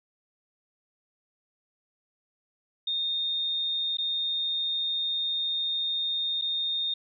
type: tone with dropouts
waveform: sine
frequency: 3667 Hz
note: A#7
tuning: 29 cents flat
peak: -26 dBFS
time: 2.87-6.94 s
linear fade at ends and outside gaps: 5 ms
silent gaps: 3.971-3.984 / 6.414-6.42 s
effects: none